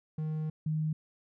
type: tone pair in turn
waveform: triangle / sine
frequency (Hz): 155.56 / 155.56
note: D#3 / D#3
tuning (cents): 0 / 0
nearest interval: unison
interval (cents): 0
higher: neither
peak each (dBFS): -29 / -28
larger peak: second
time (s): 0.18-0.5 / 0.66-0.93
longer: first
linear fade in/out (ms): 5
effects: none